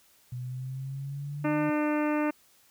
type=exponential sweep; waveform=sine; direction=up; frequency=123.47 to 153.2 Hz; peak=-33 dBFS; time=0.32-1.7 s; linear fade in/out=5 ms
type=harmonic tone; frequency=300.1 Hz; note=D4; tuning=38 cents sharp; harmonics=1 / 2 / 3 / 4 / 5 / 6 / 7 / 8 / 9; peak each=-26 / -32 / -36 / -38 / -40 / -42 / -43 / -44 / -45 dBFS; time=1.44-2.31 s; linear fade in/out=10 ms
effects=white hiss -62 dBFS RMS until 2.7 s